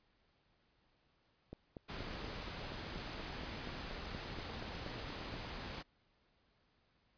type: click train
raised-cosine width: 2 ms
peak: -33 dBFS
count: 17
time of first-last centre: 1.53-5.34 s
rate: 4.2 Hz
type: noise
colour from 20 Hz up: pink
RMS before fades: -45 dBFS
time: 1.88-5.83 s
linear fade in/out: 20 ms
effects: pink hiss -75 dBFS RMS until 7.17 s + resampled to 11025 Hz